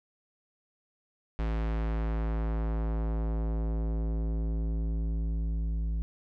square tone with low-pass filter sweep, 55 Hz, A1, in tune, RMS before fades -30 dBFS, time 1.39-6.02 s, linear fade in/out 0 ms, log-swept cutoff 2900 to 150 Hz, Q 0.72, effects none

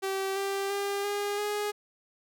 sawtooth tone with pitch steps, 386.6 / 393.6 / 400.7 / 407.9 / 415.3 Hz, G4 / G4 / G4 / G#4 / G#4, -24 / +7 / +38 / -31 / 0 cents, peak -25 dBFS, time 0.02-1.72 s, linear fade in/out 20 ms, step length 340 ms, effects none

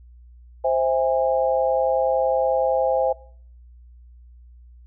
sine chord, C augmented, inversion none, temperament just, 523.3 / 654.1 / 817.6 Hz, C5 / E5 / G#5, 0 / -14 / -27 cents, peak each -20 / -23 / -24 dBFS, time 0.64-3.13 s, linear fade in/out 10 ms, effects noise-tail reverb RT60 0.6 s tail -23 dB re dry + added 60 Hz sine -44 dBFS peak until 4.86 s

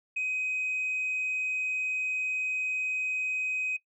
sine tone, 2518 Hz, D#7, 20 cents sharp, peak -26 dBFS, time 0.16-3.77 s, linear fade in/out 10 ms, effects noise-tail reverb RT60 0.1 s tail -21 dB re dry + tanh soft clip ceiling -25 dBFS

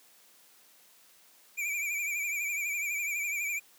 square tone with vibrato, 2348 Hz, D7, 1 cent flat, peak -31 dBFS, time 1.57-3.6 s, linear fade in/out 20 ms, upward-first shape triangle, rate 12 Hz, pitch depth 81 cents each way, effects white hiss -60 dBFS RMS until 3.78 s + high-pass 200 Hz 12 dB/octave

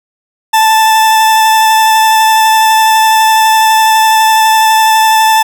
40% pulse tone with vibrato, 880 Hz, A5, in tune, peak -4 dBFS, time 0.53-5.43 s, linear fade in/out 10 ms, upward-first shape sine, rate 12 Hz, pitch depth 11 cents each way, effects none

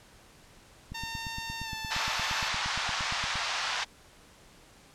click train, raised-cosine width 5 ms, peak -27 dBFS, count 22, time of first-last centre 0.92-3.356 s, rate 8.62 Hz
10% pulse tone with pitch glide, 910 to 883.1 Hz, A#5 to A5, -42 to +6 cents, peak -27 dBFS, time 0.94-2.49 s, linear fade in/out 10 ms, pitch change -52 cents, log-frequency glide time 1.63-1.71 s
pink band-pass noise, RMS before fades -32 dBFS, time 1.9-3.85 s, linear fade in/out 20 ms, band 830 to 5800 Hz, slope 24 dB/octave
effects pink hiss -56 dBFS RMS until 4.94 s + low-pass 10000 Hz 12 dB/octave

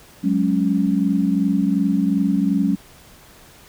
sine chord, F# suspended second, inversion none, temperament equal, 185 / 207.7 / 277.2 Hz, F#3 / G#3 / C#4, 0 / 0 / 0 cents, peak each -20 dBFS, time 0.23-2.76 s, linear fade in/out 20 ms, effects pink hiss -47 dBFS RMS until 3.68 s

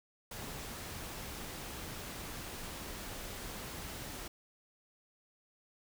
pink noise, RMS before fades -44 dBFS, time 0.31-4.28 s, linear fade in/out 5 ms, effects none

